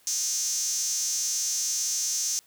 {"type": "tone with high-pass filter", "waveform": "sawtooth", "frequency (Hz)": 308.9, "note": "D#4", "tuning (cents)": -12, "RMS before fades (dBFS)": -28, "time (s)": [0.07, 2.39], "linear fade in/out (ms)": 0, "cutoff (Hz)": 6100, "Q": 6.8, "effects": ["white hiss -60 dBFS RMS until 2.46 s"]}